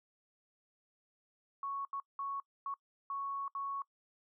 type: tone bursts at uneven times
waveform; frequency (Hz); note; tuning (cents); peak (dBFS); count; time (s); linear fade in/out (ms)
sine; 1108.7; C#6; 0; -36; 6; 1.63-1.85 / 1.93-2 / 2.19-2.4 / 2.66-2.74 / 3.1-3.48 / 3.55-3.82; 2
effects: noise-tail reverb RT60 0.1 s tail -23 dB re dry